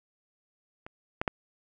clicks, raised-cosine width 0.5 ms, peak -27 / -13 / -11 dBFS, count 3, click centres 0.865 / 1.215 / 1.278 s, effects none

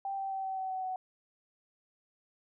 sine tone with pitch steps, 784 / 777.7 / 771.4 / 765.2 / 759 / 752.9 / 746.9 Hz, G5 / G5 / G5 / G5 / F#5 / F#5 / F#5, 0 / -14 / -28 / -42 / +44 / +30 / +16 cents, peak -33 dBFS, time 0.05-0.96 s, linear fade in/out 2 ms, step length 130 ms, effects none

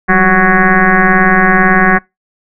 sine tone with frequency modulation, 929 Hz, A#5, 6 cents flat, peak -5 dBFS, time 0.08-1.99 s, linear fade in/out 20 ms, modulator 184 Hz, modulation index 5.4, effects noise-tail reverb RT60 0.2 s tail -24 dB re dry

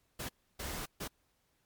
pink noise bursts at uneven times, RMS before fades -40 dBFS, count 3, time 0.19-0.29 / 0.59-0.86 / 1-1.08 s, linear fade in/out 10 ms, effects pink hiss -75 dBFS RMS until 1.65 s + MP3 96 kbps

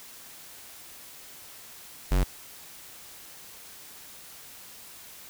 square tone, 46.25 Hz, F#1, in tune, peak -21 dBFS, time 2.11-2.24 s, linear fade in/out 10 ms, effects white hiss -47 dBFS RMS until 5.29 s

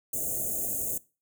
white band-stop noise, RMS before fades -31 dBFS, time 0.13-0.98 s, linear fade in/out 5 ms, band 710 to 6500 Hz, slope 96 dB/octave, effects noise-tail reverb RT60 0.3 s tail -20 dB re dry

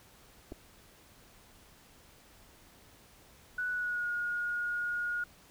clicks, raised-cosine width 2 ms, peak -30 dBFS, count 2, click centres 0.52 / 0.523 s
sine tone with pitch glide, 1480 to 1436.2 Hz, F#6 to F6, 0 to +48 cents, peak -31 dBFS, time 3.58-5.24 s, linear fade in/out 5 ms, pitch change -52 cents, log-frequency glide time 3.7-4.09 s
effects pink hiss -59 dBFS RMS until 5.5 s

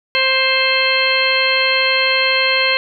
harmonic tone, 526 Hz, C5, 9 cents sharp, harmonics 1 / 2 / 3 / 4 / 5 / 6 / 8, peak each -21 / -23 / -23 / -18 / -19 / -21 / -20 dBFS, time 0.15-2.77 s, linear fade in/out 0 ms, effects none

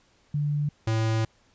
sine / square tone pair in turn, 146.83 / 111.46 Hz, D3 / A2, 0 / +23 cents, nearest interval perfect fourth, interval 477 cents, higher first, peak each -23 dBFS, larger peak neither, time 0.34-0.69 / 0.87-1.25 s, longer second, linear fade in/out 5 ms, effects pink hiss -63 dBFS RMS until 1.54 s + resampled to 16000 Hz

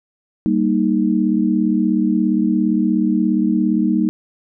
sine chord, Eb major, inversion first, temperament equal, 196 / 233.1 / 311.1 Hz, G3 / Bb3 / Eb4, 0 / 0 / 0 cents, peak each -18 dBFS, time 0.46-4.09 s, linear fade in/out 0 ms, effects none

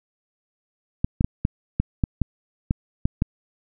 clicks, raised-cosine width 5 ms, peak -7 dBFS, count 10, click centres 1.045 / 1.209 / 1.245 / 1.451 / 1.8 / 2.038 / 2.217 / 2.709 / 3.055 / 3.221 s, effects none

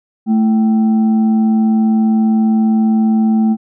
sine tone with frequency modulation, 220 Hz, A3, in tune, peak -9 dBFS, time 0.26-3.57 s, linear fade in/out 50 ms, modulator 555 Hz, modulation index 0.28, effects none

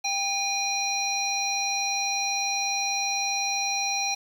harmonic tone with a mistuned harmonic, 816 Hz, G#5, 31 cents flat, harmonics 1 / 3 / 5 / 7, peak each -30 / -30 / -30 / -30 dBFS, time 0.04-4.15 s, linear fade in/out 10 ms, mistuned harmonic 1, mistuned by -52 cents, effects 8-bit

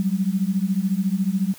sine beating tone pair, 185 / 199 Hz, F#3 / G3, 0 / +26 cents, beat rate 14 Hz, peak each -22 dBFS, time 0-1.54 s, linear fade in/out 0 ms, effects white hiss -46 dBFS RMS until 1.58 s

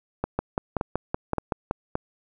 two click trains, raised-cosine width 1 ms, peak -10 / -11 dBFS, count 8 / 4, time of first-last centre 0.39-1.711 / 0.24-1.954 s, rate 5.3 / 1.75 Hz, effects none

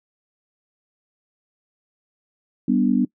sine chord, G major, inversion none, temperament equal, 196 / 246.9 / 293.7 Hz, G3 / B3 / D4, 0 / 0 / 0 cents, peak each -21 / -18 / -22 dBFS, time 2.68-3.05 s, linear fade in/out 5 ms, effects noise-tail reverb RT60 0.1 s tail -22 dB re dry

